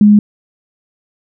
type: tone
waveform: sine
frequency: 208 Hz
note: G#3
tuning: 3 cents sharp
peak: -3 dBFS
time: 0.01-0.19 s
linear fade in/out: 2 ms
effects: none